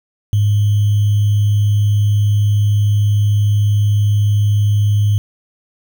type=tone with sample-and-hold; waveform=sine; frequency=103.4 Hz; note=G#2; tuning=7 cents flat; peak=-10 dBFS; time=0.33-5.18 s; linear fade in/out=0 ms; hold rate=3150 Hz; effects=none